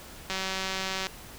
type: click train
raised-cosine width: 0.2 ms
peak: -14 dBFS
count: 147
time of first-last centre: 0.3-1.068 s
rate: 190 Hz
effects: pink hiss -46 dBFS RMS until 1.38 s